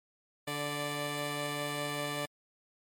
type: tone pair together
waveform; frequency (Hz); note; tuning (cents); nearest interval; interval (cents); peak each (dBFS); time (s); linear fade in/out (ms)
10% pulse; 145.56 / 587.3; D3 / D5; -15 / 0; 2 octaves; 2415; -28; 0.47-2.26; 10
effects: MP3 64 kbps